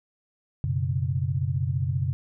sine chord, F# suspended fourth, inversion none, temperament equal, 92.5 / 123.47 / 138.59 Hz, F#2 / B2 / C#3, 0 / 0 / 0 cents, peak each -28 / -28 / -27 dBFS, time 0.64-2.13 s, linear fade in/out 0 ms, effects none

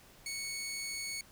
15% pulse tone, 2217 Hz, C#7, in tune, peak -31 dBFS, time 0.26-1.21 s, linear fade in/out 2 ms, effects pink hiss -59 dBFS RMS until 1.31 s

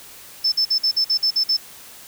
sine tone bursts, 5274 Hz, E8, in tune, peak -15 dBFS, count 9, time 0.44-1.57 s, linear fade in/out 10 ms, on 82 ms, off 49 ms, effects white hiss -42 dBFS RMS until 2.07 s

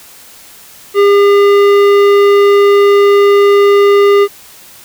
sine tone with tanh clipping, 403.7 Hz, G#4, 49 cents flat, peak -6 dBFS, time 0.94-4.28 s, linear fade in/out 50 ms, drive 15 dB, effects white hiss -37 dBFS RMS until 4.84 s

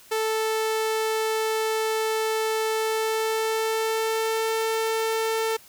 sawtooth tone with pitch glide, 440 to 446.1 Hz, A4 to A4, 0 to +24 cents, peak -19 dBFS, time 0.11-5.57 s, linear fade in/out 10 ms, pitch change +24 cents, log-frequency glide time 2.72-4.52 s, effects white hiss -51 dBFS RMS until 5.68 s

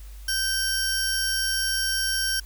sawtooth tone pair together, 1552 / 5561 Hz, G6 / F8, -18 / -8 cents, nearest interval octave + minor seventh, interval 2210 cents, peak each -23 dBFS, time 0.28-2.4 s, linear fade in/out 5 ms, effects added 50 Hz sine -38 dBFS peak until 2.45 s + white hiss -53 dBFS RMS until 2.45 s

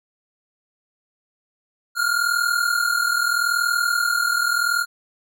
square tone pair together, 1392 / 1432.8 Hz, F6 / F6, -6 / +44 cents, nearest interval minor second, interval 50 cents, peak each -22 dBFS, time 1.95-4.86 s, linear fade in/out 50 ms, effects none

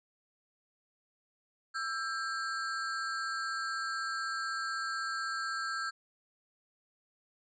square ring-modulated tone, 1464 Hz, F#6, 19 cents flat, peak -31 dBFS, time 1.74-5.91 s, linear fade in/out 20 ms, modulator 132 Hz, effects resampled to 16000 Hz

